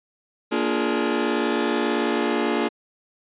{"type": "chord", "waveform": "sawtooth", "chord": "Bb dominant seventh", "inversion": "none", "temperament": "just", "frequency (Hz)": [233.1, 291.4, 349.6, 419.5], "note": ["Bb3", "D4", "F4", "Ab4"], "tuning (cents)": [0, -13, 2, 17], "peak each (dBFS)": -22, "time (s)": [0.51, 2.69], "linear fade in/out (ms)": 20, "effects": ["resampled to 8000 Hz"]}